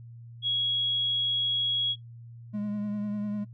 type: tone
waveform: sine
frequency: 3322 Hz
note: G#7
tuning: in tune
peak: -24 dBFS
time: 0.42-1.96 s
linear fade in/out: 50 ms
type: tone with vibrato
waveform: triangle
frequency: 207.7 Hz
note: G#3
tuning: in tune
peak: -27 dBFS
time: 2.53-3.45 s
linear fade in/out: 20 ms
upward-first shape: triangle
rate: 10 Hz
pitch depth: 31 cents each way
effects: noise-tail reverb RT60 0.1 s tail -17 dB re dry + added 117 Hz sine -43 dBFS peak until 3.53 s